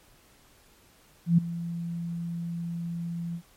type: tone with ADSR envelope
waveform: sine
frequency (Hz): 169.8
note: F3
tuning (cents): -48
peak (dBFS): -14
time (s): 1.26-3.42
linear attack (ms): 120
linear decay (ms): 8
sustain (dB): -16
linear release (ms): 73
effects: pink hiss -59 dBFS RMS until 3.56 s + MP3 64 kbps